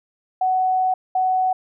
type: tone bursts at uneven times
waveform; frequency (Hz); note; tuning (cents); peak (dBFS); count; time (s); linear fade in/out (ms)
sine; 746; F#5; +14; -16; 2; 0.41-0.94 / 1.15-1.53; 5
effects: none